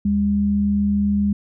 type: tone pair together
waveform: sine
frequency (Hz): 75.8 / 203.2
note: D#2 / G#3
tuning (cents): -45 / -38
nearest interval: octave + perfect fourth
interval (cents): 1707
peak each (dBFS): -26 / -16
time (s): 0.05-1.33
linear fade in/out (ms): 5
effects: none